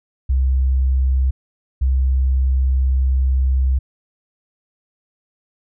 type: tone pair in turn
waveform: sine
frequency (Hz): 65.41 / 65.41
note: C2 / C2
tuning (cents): 0 / 0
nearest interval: unison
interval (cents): 0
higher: neither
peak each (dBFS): -13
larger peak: neither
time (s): 0.29-1.31 / 1.81-3.79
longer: second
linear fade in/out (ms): 10
effects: none